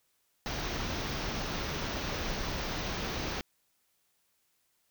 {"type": "band-stop noise", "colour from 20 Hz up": "pink", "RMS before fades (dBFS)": -35, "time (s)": [0.46, 3.41], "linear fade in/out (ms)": 0, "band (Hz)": [6400, 16000], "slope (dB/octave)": 96, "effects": ["white hiss -74 dBFS RMS until 4.9 s"]}